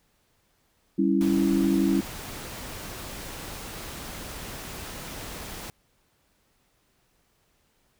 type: chord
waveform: sine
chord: C# diminished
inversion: second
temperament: equal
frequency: 196 / 277.2 / 329.6 Hz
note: G3 / C#4 / E4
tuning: 0 / 0 / 0 cents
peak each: -24 dBFS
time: 0.98-2.01 s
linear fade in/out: 10 ms
type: noise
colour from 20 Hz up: pink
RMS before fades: -38 dBFS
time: 1.21-5.7 s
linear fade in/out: 0 ms
effects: pink hiss -68 dBFS RMS until 7.99 s